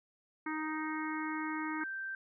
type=harmonic tone; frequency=311.1 Hz; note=D#4; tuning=in tune; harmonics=1 / 3 / 4 / 5 / 6 / 7; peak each=-37 / -42 / -43 / -44 / -45 / -45 dBFS; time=0.46-1.84 s; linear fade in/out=5 ms
type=tone; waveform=sine; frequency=1565 Hz; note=G6; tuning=3 cents flat; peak=-37 dBFS; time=1.81-2.15 s; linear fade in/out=2 ms
effects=none